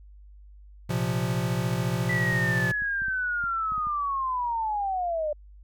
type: chord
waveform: square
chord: Bb suspended second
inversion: none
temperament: equal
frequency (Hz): 116.54 / 130.81 / 174.61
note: Bb2 / C3 / F3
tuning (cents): 0 / 0 / 0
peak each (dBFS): -30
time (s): 0.89-2.72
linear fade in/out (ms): 10
type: linear sweep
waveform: sine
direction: down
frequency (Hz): 1975.5 to 587.3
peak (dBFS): -25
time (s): 2.09-5.33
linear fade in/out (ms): 5
type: clicks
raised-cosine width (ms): 5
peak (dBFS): -31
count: 10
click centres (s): 2.328 / 2.433 / 2.49 / 2.821 / 3.02 / 3.083 / 3.44 / 3.721 / 3.78 / 3.87
effects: added 50 Hz sine -46 dBFS peak until 5.63 s